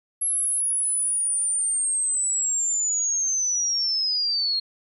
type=linear sweep; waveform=sine; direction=down; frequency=11150 to 4230 Hz; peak=-21 dBFS; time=0.21-4.6 s; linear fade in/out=10 ms; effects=none